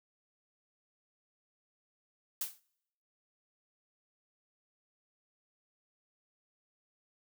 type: noise with exponential decay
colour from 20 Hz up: blue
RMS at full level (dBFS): -31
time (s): 2.41-2.6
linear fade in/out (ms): 5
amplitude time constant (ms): 40
effects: noise-tail reverb RT60 0.8 s tail -26 dB re dry